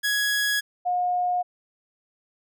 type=tone pair in turn; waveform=sawtooth / sine; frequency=1670 / 718.1 Hz; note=G#6 / F5; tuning=+9 / +48 cents; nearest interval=octave + minor third; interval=1461 cents; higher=first; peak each=-18 / -21 dBFS; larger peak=first; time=0.03-0.61 / 0.85-1.43 s; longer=neither; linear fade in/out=20 ms; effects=none